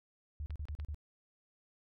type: tone bursts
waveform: sine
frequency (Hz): 74.1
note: D2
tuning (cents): +16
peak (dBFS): -37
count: 6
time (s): 0.4-0.945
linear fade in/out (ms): 0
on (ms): 60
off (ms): 37
type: clicks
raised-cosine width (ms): 0.3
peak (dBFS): -37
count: 3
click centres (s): 0.506 / 0.685 / 0.799
effects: none